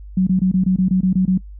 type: tone bursts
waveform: sine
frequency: 186.1 Hz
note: F#3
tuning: 10 cents sharp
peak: -12 dBFS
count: 10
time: 0.17-1.377 s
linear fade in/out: 5 ms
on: 100 ms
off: 23 ms
effects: noise-tail reverb RT60 0.1 s tail -22 dB re dry + added 50 Hz sine -33 dBFS peak until 1.59 s